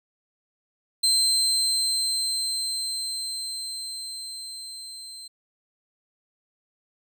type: tone with level ramp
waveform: 30% pulse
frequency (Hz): 4120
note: C8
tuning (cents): -28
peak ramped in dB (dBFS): -15 to -36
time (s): 1.03-5.28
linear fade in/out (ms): 10
effects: none